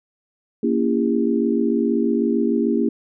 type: chord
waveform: sine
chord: A# diminished seventh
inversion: none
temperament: just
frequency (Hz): 233.1 / 279.7 / 335.6 / 402.8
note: A#3 / C#4 / E4 / G4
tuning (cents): 0 / +16 / +31 / +47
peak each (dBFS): -20 / -23 / -23 / -23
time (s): 0.63-2.89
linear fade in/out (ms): 5
effects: none